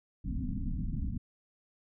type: low-pass noise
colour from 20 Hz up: pink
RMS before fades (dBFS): -34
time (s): 0.24-1.18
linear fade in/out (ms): 10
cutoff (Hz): 280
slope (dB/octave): 96
effects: none